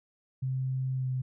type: tone with pitch glide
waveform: sine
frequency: 130.81 to 128.79 Hz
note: C3 to C3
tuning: 0 to -27 cents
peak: -28 dBFS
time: 0.42-1.22 s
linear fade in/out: 10 ms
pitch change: -27 cents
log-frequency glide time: 0.94-1.11 s
effects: none